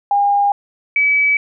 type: tone pair in turn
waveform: sine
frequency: 809 / 2288 Hz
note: G#5 / D7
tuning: -46 / -46 cents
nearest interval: octave + tritone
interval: 1800 cents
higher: second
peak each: -11 / -11 dBFS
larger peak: neither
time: 0.11-0.52 / 0.96-1.37 s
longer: neither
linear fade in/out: 2 ms
effects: none